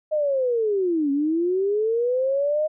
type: linear two-way sweep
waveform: sine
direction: down then up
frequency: 624 to 274.1 to 624 Hz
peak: -19 dBFS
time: 0.11-2.68 s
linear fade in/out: 20 ms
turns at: 1.11 s
effects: none